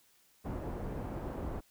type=low-pass noise; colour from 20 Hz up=pink; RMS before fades=-39 dBFS; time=0.44-1.61 s; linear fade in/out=20 ms; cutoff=750 Hz; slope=12 dB/octave; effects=white hiss -67 dBFS RMS until 1.7 s